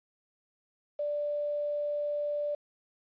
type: tone with quantisation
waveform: sine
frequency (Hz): 587.3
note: D5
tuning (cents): 0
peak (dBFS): -29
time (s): 0.99-2.55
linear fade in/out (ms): 5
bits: 9
effects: resampled to 11025 Hz